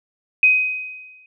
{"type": "tone with exponential decay", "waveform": "sine", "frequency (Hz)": 2514, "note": "D#7", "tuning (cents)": 17, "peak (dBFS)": -8, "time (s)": [0.43, 1.26], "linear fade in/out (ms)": 2, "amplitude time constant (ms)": 180, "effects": []}